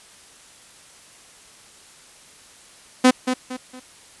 sawtooth tone with echo, 254.5 Hz, C4, 48 cents flat, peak -6 dBFS, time 3.04-3.11 s, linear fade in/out 10 ms, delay 230 ms, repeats 3, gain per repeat -9 dB, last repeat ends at 3.8 s, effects white hiss -48 dBFS RMS until 4.2 s + resampled to 24000 Hz

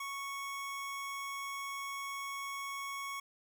25% pulse tone, 1107 Hz, C#6, 3 cents flat, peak -35 dBFS, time 0-3.2 s, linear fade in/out 5 ms, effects none

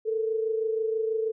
sine tone pair together, 440 / 466.2 Hz, A4 / A#4, 0 / 0 cents, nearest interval minor second, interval 100 cents, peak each -25 / -33 dBFS, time 0.05-1.32 s, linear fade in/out 20 ms, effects none

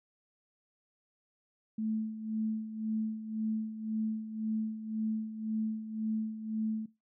sine tone with tremolo, 218.7 Hz, A3, 10 cents flat, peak -29 dBFS, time 1.78-6.86 s, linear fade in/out 5 ms, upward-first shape sine, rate 1.9 Hz, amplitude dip 70%, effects noise-tail reverb RT60 0.2 s tail -17 dB re dry

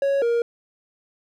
triangle tone pair in turn, 554.4 / 469.8 Hz, C#5 / A#4, 0 / +13 cents, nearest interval minor third, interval 287 cents, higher first, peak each -16 / -16 dBFS, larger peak neither, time 0.02-0.22 / 0.22-0.42 s, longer neither, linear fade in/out 2 ms, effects none

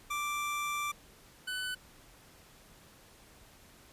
25% pulse tone pair in turn, 1174.7 / 1499.2 Hz, D6 / F#6, 0 / +22 cents, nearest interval major third, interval 422 cents, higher second, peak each -29 / -31 dBFS, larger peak first, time 0.1-0.92 / 1.47-1.75 s, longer first, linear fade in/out 10 ms, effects pink hiss -58 dBFS RMS until 3.92 s + resampled to 32000 Hz

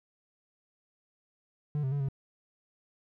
triangle tone with pitch steps, 148.2 / 132.3 / 142.5 / 136.4 Hz, D3 / C3 / C#3 / C#3, +16 / +20 / +48 / -28 cents, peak -26 dBFS, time 1.75-2.086 s, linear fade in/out 0 ms, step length 84 ms, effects none

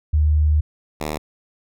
sine / 5% pulse tone pair in turn, 75.9 / 76.3 Hz, D#2 / D#2, -42 / -33 cents, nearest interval unison, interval 9 cents, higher second, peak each -13 dBFS, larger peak neither, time 0.13-0.61 / 1-1.18 s, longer first, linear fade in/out 10 ms, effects none

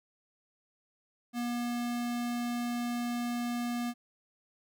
square tone, 240.1 Hz, B3, 49 cents flat, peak -32 dBFS, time 1.33-3.94 s, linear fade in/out 50 ms, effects none

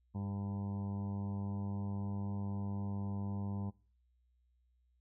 harmonic tone with a mistuned harmonic, 99.8 Hz, G2, 32 cents sharp, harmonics 1 / 2 / 3 / 4 / 5 / 6 / 7 / 8 / 9 / 10, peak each -38 / -40 / -54 / -56 / -58 / -61 / -59 / -59 / -56 / -60 dBFS, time 0.14-3.71 s, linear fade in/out 20 ms, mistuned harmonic 4, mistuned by -17 cents, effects noise-tail reverb RT60 0.4 s tail -24 dB re dry + added 61 Hz sine -70 dBFS peak until 5 s

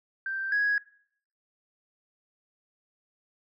sine tone pair in turn, 1568 / 1661.2 Hz, G6 / G#6, 0 / 0 cents, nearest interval minor second, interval 100 cents, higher second, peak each -29 / -21 dBFS, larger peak second, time 0.26-0.52 / 0.52-0.78 s, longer neither, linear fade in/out 2 ms, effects noise-tail reverb RT60 0.6 s tail -21 dB re dry + tanh soft clip ceiling -19 dBFS

